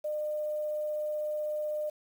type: tone with quantisation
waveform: sine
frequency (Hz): 604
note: D5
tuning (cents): +48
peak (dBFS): -30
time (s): 0.04-1.9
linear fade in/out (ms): 10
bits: 9
effects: none